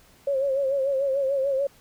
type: tone with vibrato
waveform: sine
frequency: 545 Hz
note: C#5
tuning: 29 cents flat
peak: -21 dBFS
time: 0.27-1.67 s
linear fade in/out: 5 ms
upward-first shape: sine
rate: 6.8 Hz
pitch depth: 63 cents each way
effects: pink hiss -56 dBFS RMS until 1.8 s